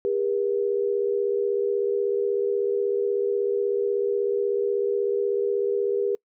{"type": "tone pair together", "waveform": "sine", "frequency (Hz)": [402, 478.3], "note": ["G4", "A#4"], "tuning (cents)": [44, 44], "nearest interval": "minor third", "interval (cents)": 300, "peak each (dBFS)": [-23, -26], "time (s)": [0.05, 6.15], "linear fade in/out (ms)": 0, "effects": ["noise-tail reverb RT60 0.1 s tail -26 dB re dry"]}